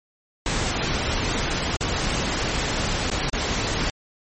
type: noise with dropouts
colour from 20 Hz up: pink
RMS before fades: -24 dBFS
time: 0.46-3.9 s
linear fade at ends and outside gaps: 1 ms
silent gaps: 1.765-1.808 / 3.101-3.115 / 3.298-3.331 s
effects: MP3 32 kbps